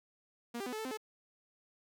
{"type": "tone with pitch steps", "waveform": "sawtooth", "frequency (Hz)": [236.8, 396.2, 249.6, 432.8, 440.3, 258.7, 432.9], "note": ["A#3", "G4", "B3", "A4", "A4", "C4", "A4"], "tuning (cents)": [27, 18, 19, -29, 1, -19, -28], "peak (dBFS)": -34, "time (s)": [0.54, 0.974], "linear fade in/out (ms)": 10, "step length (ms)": 62, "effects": []}